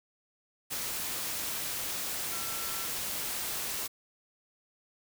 sine tone in noise, 1349 Hz, E6, 40 cents sharp, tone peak -44 dBFS, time 2.31-2.87 s, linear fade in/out 20 ms, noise white, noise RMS -35 dBFS, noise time 0.7-3.88 s, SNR -12 dB, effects none

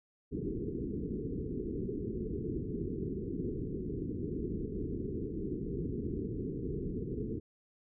white low-pass noise, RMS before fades -37 dBFS, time 0.31-7.4 s, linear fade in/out 20 ms, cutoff 440 Hz, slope 96 dB/octave, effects none

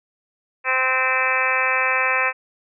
harmonic tone with a mistuned harmonic, 259.5 Hz, C4, 14 cents flat, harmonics 2 / 3 / 4 / 5 / 6 / 7 / 8 / 9 / 10, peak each -28 / -30 / -25 / -27 / -27 / -24 / -28 / -24 / -25 dBFS, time 0.64-2.33 s, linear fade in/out 50 ms, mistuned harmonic 8, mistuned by -23 cents, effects none

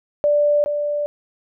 sine tone with echo, 587.3 Hz, D5, in tune, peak -13 dBFS, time 0.24-0.64 s, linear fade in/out 0 ms, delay 420 ms, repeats 1, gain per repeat -6 dB, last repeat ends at 1.06 s, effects none

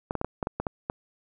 clicks, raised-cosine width 1 ms, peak -14 dBFS, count 9, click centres 0.109 / 0.153 / 0.214 / 0.246 / 0.428 / 0.471 / 0.6 / 0.668 / 0.899 s, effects none

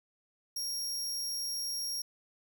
sawtooth tone, 5588 Hz, F8, in tune, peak -31 dBFS, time 0.56-2.02 s, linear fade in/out 5 ms, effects none

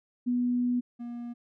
sine / triangle tone pair in turn, 245.4 / 238.6 Hz, B3 / A#3, -11 / +41 cents, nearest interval unison, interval 48 cents, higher first, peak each -24 / -33 dBFS, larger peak first, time 0.26-0.81 / 0.99-1.34 s, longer first, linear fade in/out 20 ms, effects none

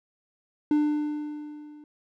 triangle tone with level ramp, 298.5 Hz, D4, 28 cents sharp, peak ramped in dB -16 to -43 dBFS, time 0.71-1.84 s, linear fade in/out 2 ms, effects none

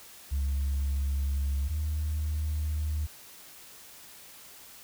sine tone pair in turn, 69.3 / 76.25 Hz, C#2 / D#2, 0 / -34 cents, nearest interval major second, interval 166 cents, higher second, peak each -24 / -26 dBFS, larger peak first, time 0.31-1.69 / 1.69-3.07 s, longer neither, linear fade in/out 20 ms, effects tanh soft clip ceiling -24 dBFS + white hiss -50 dBFS RMS until 4.83 s

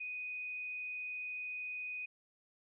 sine tone with frequency modulation, 2490 Hz, D#7, 1 cent sharp, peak -39 dBFS, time 0-2.06 s, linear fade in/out 10 ms, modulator 46.2 Hz, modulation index 0.36, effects none

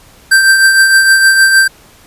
square tone with tremolo, 1568 Hz, G6, in tune, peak -3 dBFS, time 0.31-1.68 s, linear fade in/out 10 ms, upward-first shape triangle, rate 6.5 Hz, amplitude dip 50%, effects pink hiss -42 dBFS RMS until 2.06 s + resampled to 32000 Hz

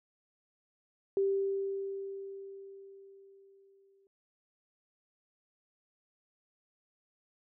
sine tone with exponential decay, 392 Hz, G4, in tune, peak -25 dBFS, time 1.17-4.07 s, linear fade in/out 1 ms, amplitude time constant 630 ms, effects none

